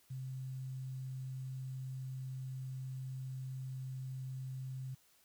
sine tone with quantisation, 130.81 Hz, C3, in tune, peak -40 dBFS, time 0.1-4.95 s, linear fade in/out 10 ms, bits 11, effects white hiss -69 dBFS RMS until 5.24 s

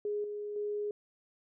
sine tone with level steps, 415.3 Hz, G#4, in tune, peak -31 / -36 / -32 dBFS, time 0.05-0.91 s, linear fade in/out 2 ms, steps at 0.24 / 0.56 s, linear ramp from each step 2 ms, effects none

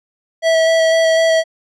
square tone with vibrato, 651 Hz, E5, 22 cents flat, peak -11 dBFS, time 0.42-1.44 s, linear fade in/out 50 ms, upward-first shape square, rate 4 Hz, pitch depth 9 cents each way, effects low-pass 6000 Hz 12 dB/octave

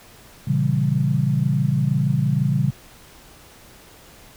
sine chord, A# diminished seventh, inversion none, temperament equal, 116.54 / 138.59 / 164.81 / 196 Hz, A#2 / C#3 / E3 / G3, 0 / 0 / 0 / 0 cents, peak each -25 / -19 / -24 / -25 dBFS, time 0.47-2.71 s, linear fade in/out 10 ms, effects pink hiss -47 dBFS RMS until 4.36 s

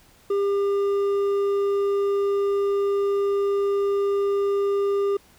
sine tone with hard clipping, 400 Hz, G4, 35 cents sharp, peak -21 dBFS, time 0.3-5.17 s, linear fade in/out 5 ms, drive 5 dB, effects pink hiss -55 dBFS RMS until 5.38 s

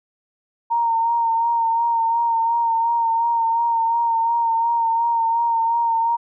sine tone with vibrato, 923 Hz, A#5, 17 cents flat, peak -16 dBFS, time 0.7-6.17 s, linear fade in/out 20 ms, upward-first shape sine, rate 2.8 Hz, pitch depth 29 cents each way, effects none

